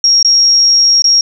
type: tone with dropouts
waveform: sine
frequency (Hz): 5588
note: F8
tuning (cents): 0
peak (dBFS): -5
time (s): 0.04-1.21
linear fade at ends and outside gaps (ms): 2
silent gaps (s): 0.228-0.247 / 1.021-1.042
effects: none